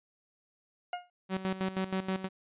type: tone with exponential decay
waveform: 40% pulse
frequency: 713 Hz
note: F5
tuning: 36 cents sharp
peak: -29 dBFS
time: 0.93-1.1 s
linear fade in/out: 2 ms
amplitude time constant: 35 ms
type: tone with tremolo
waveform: sawtooth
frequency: 189.2 Hz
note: F#3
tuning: 39 cents sharp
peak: -25 dBFS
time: 1.29-2.29 s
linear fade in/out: 50 ms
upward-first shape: square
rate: 6.3 Hz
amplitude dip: 75%
effects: resampled to 8000 Hz